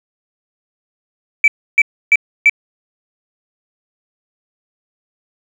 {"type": "tone bursts", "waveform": "sine", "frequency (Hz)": 2316, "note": "D7", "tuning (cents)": -25, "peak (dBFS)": -4, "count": 4, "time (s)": [1.44, 2.496], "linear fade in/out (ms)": 2, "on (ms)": 39, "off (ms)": 300, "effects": ["tanh soft clip ceiling -1 dBFS", "7-bit"]}